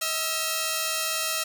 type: tone pair together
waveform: 5% pulse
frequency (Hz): 638 / 1351.9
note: D#5 / E6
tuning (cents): +43 / +43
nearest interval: octave + minor second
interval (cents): 1300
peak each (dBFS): -17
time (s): 0.01-1.44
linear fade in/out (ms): 10
effects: none